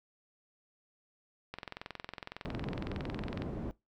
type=click train; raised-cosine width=0.3 ms; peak=-24 dBFS; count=42; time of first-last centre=1.54-3.421 s; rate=21.8 Hz
type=low-pass noise; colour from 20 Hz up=white; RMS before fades=-39 dBFS; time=2.45-3.71 s; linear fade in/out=0 ms; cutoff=310 Hz; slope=12 dB/octave
effects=noise-tail reverb RT60 0.2 s tail -20 dB re dry